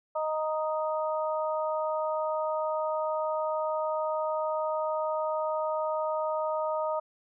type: harmonic tone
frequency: 311.1 Hz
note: D#4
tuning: in tune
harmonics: 2 / 3 / 4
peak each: -29 / -33 / -35 dBFS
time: 0.15-7 s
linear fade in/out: 10 ms
effects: none